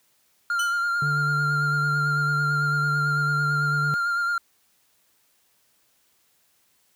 triangle tone with vibrato, 1396.9 Hz, F6, in tune, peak -20 dBFS, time 0.5-4.38 s, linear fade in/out 2 ms, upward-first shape sine, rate 9 Hz, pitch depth 25 cents each way
20% pulse tone with exponential decay, 3000 Hz, F#7, 23 cents sharp, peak -20 dBFS, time 0.59-0.89 s, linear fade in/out 5 ms, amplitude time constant 64 ms
triangle tone, 146.5 Hz, D3, 4 cents flat, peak -23 dBFS, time 1.02-3.94 s, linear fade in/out 0 ms
effects white hiss -65 dBFS RMS until 6.95 s + high-pass 60 Hz 12 dB/octave

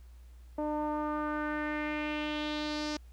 sawtooth tone with low-pass filter sweep, 300.9 Hz, D4, 42 cents sharp, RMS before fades -34 dBFS, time 0.58-2.97 s, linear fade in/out 5 ms, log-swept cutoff 750 to 5400 Hz, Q 3.1, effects added 60 Hz sine -49 dBFS peak until 3.12 s + pink hiss -68 dBFS RMS until 3.12 s

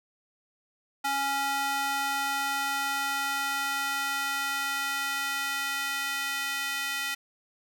square tone with high-pass filter sweep, 277.2 Hz, C#4, in tune, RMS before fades -30 dBFS, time 1.04-7.15 s, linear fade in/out 10 ms, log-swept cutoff 940 to 1900 Hz, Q 1.6, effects none

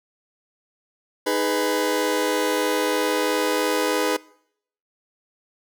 sawtooth chord, G# minor, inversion second, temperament just, 311.5 / 415.3 / 498.4 Hz, D#4 / G#4 / B4, +2 / 0 / +16 cents, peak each -22 / -21 / -19 dBFS, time 1.26-4.17 s, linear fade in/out 10 ms, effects noise-tail reverb RT60 0.7 s tail -23 dB re dry

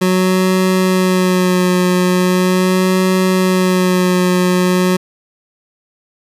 25% pulse tone with vibrato, 183.7 Hz, F#3, 12 cents flat, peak -7 dBFS, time 0.01-4.97 s, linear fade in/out 10 ms, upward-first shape sine, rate 0.4 Hz, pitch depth 25 cents each way, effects resampled to 32000 Hz

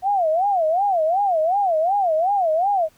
sine tone with vibrato, 714 Hz, F5, 38 cents sharp, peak -16 dBFS, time 0.02-2.89 s, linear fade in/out 50 ms, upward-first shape sine, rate 2.7 Hz, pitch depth 240 cents each way, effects pink hiss -57 dBFS RMS until 2.97 s

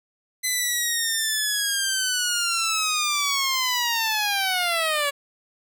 10% pulse linear sweep, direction down, 2029 to 560 Hz, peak -13 dBFS, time 0.43-5.11 s, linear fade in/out 20 ms, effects none

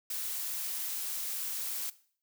blue noise, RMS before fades -36 dBFS, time 0.1-1.9 s, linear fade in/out 5 ms, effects noise-tail reverb RT60 0.5 s tail -18 dB re dry

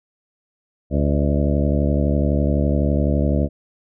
harmonic tone with a mistuned harmonic, 71.9 Hz, D2, 36 cents flat, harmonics 1 / 2 / 3 / 4 / 5 / 6 / 7 / 8 / 9, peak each -19 / -22 / -23 / -25 / -30 / -34 / -29 / -28 / -32 dBFS, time 0.9-3.49 s, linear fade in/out 50 ms, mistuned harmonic 8, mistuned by +40 cents, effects none

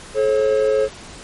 triangle tone pair together, 430.1 / 541 Hz, A4 / C#5, -39 / -42 cents, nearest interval major third, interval 397 cents, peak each -15 dBFS, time 0.14-0.89 s, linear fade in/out 50 ms, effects pink hiss -38 dBFS RMS until 1.23 s + MP3 48 kbps

